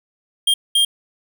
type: tone bursts at uneven times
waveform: square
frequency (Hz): 3209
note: G7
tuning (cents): +40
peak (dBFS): -13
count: 2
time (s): 0.47-0.54 / 0.75-0.85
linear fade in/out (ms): 5
effects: none